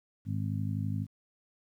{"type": "harmonic tone", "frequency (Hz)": 51.91, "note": "G#1", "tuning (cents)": 0, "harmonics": [2, 3, 4, 5], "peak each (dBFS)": [-32, -36, -38, -40], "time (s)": [0.25, 1.07], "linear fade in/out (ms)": 50, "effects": ["11-bit"]}